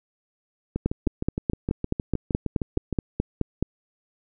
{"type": "two click trains", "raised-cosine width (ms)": 3, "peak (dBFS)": [-9, -13], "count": [14, 15], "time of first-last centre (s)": [[0.86, 3.626], [0.76, 2.927]], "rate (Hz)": [4.7, 6.46], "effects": []}